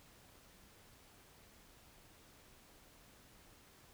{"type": "silence", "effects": ["pink hiss -63 dBFS RMS until 3.93 s"]}